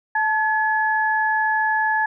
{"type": "tone pair together", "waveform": "sine", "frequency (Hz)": [873.9, 1700], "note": ["A5", "G#6"], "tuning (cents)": [-12, 40], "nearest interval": "octave", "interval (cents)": 1152, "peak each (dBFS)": -20, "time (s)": [0.15, 2.06], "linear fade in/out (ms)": 5, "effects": []}